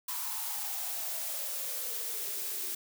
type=noise with high-pass filter sweep; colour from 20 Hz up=blue; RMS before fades=-36 dBFS; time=0.08-2.75 s; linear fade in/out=5 ms; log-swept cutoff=1000 to 340 Hz; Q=7.5; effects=none